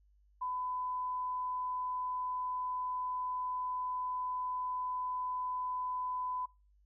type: tone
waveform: sine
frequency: 1004 Hz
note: B5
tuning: 28 cents sharp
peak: -34 dBFS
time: 0.41-6.46 s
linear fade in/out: 10 ms
effects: noise-tail reverb RT60 0.3 s tail -24 dB re dry + added 50 Hz sine -64 dBFS peak until 6.85 s